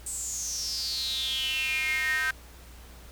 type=tone with high-pass filter sweep; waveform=square; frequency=142.3 Hz; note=C#3; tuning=46 cents sharp; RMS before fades=-30 dBFS; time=0.06-2.31 s; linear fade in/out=5 ms; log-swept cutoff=8300 to 1600 Hz; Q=9.3; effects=added 60 Hz sine -47 dBFS peak until 3.11 s + pink hiss -52 dBFS RMS until 3.11 s